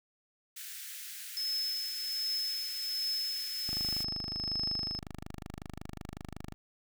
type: high-pass noise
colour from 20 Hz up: white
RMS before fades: -44 dBFS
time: 0.56-4.04 s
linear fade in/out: 10 ms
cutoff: 1500 Hz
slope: 48 dB/octave
type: tone with tremolo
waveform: sine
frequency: 5200 Hz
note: E8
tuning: 24 cents flat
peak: -30 dBFS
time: 1.37-4.99 s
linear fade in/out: 0 ms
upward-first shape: triangle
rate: 1.3 Hz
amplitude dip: 55%
type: tone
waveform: 5% pulse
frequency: 25.42 Hz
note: G#0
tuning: 36 cents flat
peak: -31 dBFS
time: 3.69-6.54 s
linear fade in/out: 0 ms
effects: none